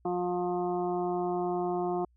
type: harmonic tone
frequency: 177.9 Hz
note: F3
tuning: 32 cents sharp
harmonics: 1 / 2 / 4 / 5 / 6 / 7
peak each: -37 / -30 / -33 / -42 / -42 / -47 dBFS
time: 0.05-2.05 s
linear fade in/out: 5 ms
effects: added 60 Hz sine -62 dBFS peak until 2.16 s